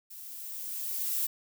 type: noise with level ramp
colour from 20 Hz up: violet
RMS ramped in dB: -46 to -29 dBFS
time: 0.1-1.27 s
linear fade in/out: 10 ms
effects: none